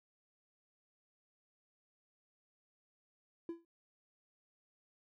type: tone with exponential decay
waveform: triangle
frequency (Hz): 336.3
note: E4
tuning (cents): +35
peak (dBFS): -33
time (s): 3.49-3.65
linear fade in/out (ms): 2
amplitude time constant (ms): 34
effects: tanh soft clip ceiling -31 dBFS